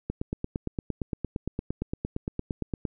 click train, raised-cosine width 3 ms, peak -16 dBFS, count 25, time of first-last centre 0.1-2.852 s, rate 8.72 Hz, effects none

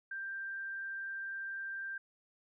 sine tone, 1579 Hz, G6, 12 cents sharp, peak -38 dBFS, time 0.11-1.98 s, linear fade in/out 5 ms, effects none

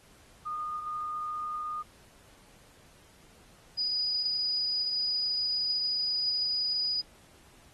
sine tone pair in turn, 1225 / 4937 Hz, D#6 / D#8, -27 / -14 cents, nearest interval 2 octaves, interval 2413 cents, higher second, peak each -32 / -27 dBFS, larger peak second, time 0.45-1.83 / 3.77-7.02 s, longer second, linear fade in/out 20 ms, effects pink hiss -59 dBFS RMS until 7.73 s + AAC 32 kbps

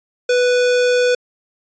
square tone, 493.9 Hz, B4, in tune, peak -13 dBFS, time 0.29-1.15 s, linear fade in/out 5 ms, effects resampled to 16000 Hz

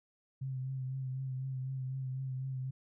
sine tone with vibrato, 131.4 Hz, C3, 8 cents sharp, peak -35 dBFS, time 0.41-2.71 s, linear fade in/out 10 ms, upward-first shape triangle, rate 4 Hz, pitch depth 38 cents each way, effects none

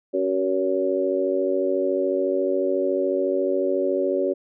harmonic tone with a mistuned harmonic, 94 Hz, F#2, 28 cents sharp, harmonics 3 / 4 / 5 / 6, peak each -28 / -23 / -29 / -24 dBFS, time 0.13-4.34 s, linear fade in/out 20 ms, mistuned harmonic 3, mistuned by -31 cents, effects none

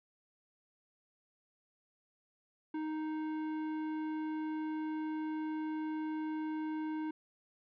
sine tone with tanh clipping, 311.1 Hz, D#4, in tune, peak -37 dBFS, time 2.74-7.11 s, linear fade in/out 5 ms, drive 13 dB, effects none

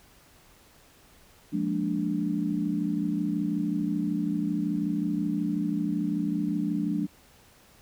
sine chord, Bb dominant seventh, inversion second, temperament equal, 174.61 / 207.7 / 233.1 / 293.7 Hz, F3 / Ab3 / Bb3 / D4, 0 / 0 / 0 / 0 cents, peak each -31 / -30 / -35 / -29 dBFS, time 1.52-7.07 s, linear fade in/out 20 ms, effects pink hiss -57 dBFS RMS until 7.81 s

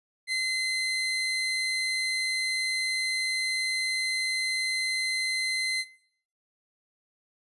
30% pulse tone, 2059 Hz, C7, 28 cents flat, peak -23 dBFS, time 0.27-5.85 s, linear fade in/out 50 ms, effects noise-tail reverb RT60 0.6 s tail -18 dB re dry + resampled to 24000 Hz

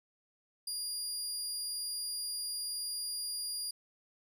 25% pulse tone, 4827 Hz, D8, 47 cents sharp, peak -31 dBFS, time 0.67-3.71 s, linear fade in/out 5 ms, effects none

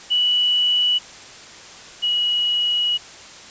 sine tone pair in turn, 2949 / 2915 Hz, F#7 / F#7, -6 / -26 cents, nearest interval unison, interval 20 cents, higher first, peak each -15 / -17 dBFS, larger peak first, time 0.1-0.99 / 2.02-2.98 s, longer second, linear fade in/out 20 ms, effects white hiss -40 dBFS RMS until 3.5 s + resampled to 16000 Hz

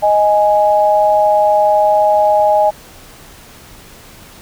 sine tone pair together, 622.3 / 832 Hz, D#5 / G#5, 0 / +3 cents, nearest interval perfect fourth, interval 503 cents, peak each -11 dBFS, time 0.02-2.71 s, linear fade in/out 20 ms, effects pink hiss -39 dBFS RMS until 4.41 s

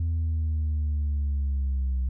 sine linear sweep, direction down, 83.2 to 63.3 Hz, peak -21 dBFS, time 0-2.09 s, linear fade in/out 5 ms, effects tanh soft clip ceiling -22 dBFS

